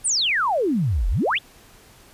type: exponential two-way sweep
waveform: sine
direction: down then up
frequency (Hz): 9780 to 38.89 to 3794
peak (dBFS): -18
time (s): 0.04-1.39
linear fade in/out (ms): 20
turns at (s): 1.09
effects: pink hiss -50 dBFS RMS until 2.13 s + resampled to 32000 Hz